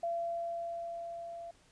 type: tone with level ramp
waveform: sine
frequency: 680 Hz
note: F5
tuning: 46 cents flat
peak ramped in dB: -31 to -42 dBFS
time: 0.03-1.51 s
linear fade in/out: 5 ms
effects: pink hiss -65 dBFS RMS until 1.71 s + resampled to 22050 Hz